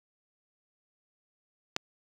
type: click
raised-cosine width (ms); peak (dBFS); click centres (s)
0.2; -10; 1.764
effects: high-pass 100 Hz 12 dB/octave + 8-bit